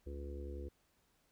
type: harmonic tone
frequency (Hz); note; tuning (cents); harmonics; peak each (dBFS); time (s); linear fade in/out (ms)
70.7; C#2; +35; 1 / 3 / 4 / 5 / 6 / 7; -43 / -56 / -55 / -50 / -56 / -53; 0.06-0.69; 10
effects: pink hiss -75 dBFS RMS until 1.31 s